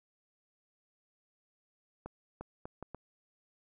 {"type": "accelerating click train", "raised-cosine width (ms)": 1, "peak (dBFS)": -28, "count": 5, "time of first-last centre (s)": [2.06, 2.947], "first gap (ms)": 350, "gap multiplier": 0.7, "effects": []}